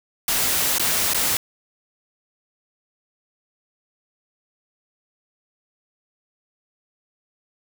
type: noise with dropouts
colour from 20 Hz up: white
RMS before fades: -21 dBFS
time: 0.28-1.37 s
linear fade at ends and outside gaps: 1 ms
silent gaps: 0.783-0.796 / 1.135-1.145 s
effects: none